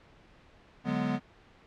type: chord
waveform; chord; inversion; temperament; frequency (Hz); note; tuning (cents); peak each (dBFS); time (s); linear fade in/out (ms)
square; G# half-diminished seventh; second; equal; 146.83 / 185 / 207.7 / 246.9; D3 / F#3 / G#3 / B3; 0 / 0 / 0 / 0; -36 / -37 / -34 / -32; 0.84-1.2; 50
effects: pink hiss -58 dBFS RMS until 1.66 s + low-pass 3000 Hz 12 dB/octave